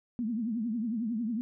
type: tone with vibrato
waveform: sine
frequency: 227.3 Hz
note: A#3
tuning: 43 cents flat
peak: -29 dBFS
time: 0.19-1.41 s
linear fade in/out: 0 ms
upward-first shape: triangle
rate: 11 Hz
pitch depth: 180 cents each way
effects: none